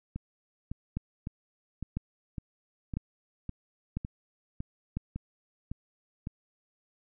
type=two click trains; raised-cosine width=5 ms; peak=-19 / -23 dBFS; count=5 / 12; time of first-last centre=0.97-4.97 / 0.16-6.271 s; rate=1 / 1.8 Hz; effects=none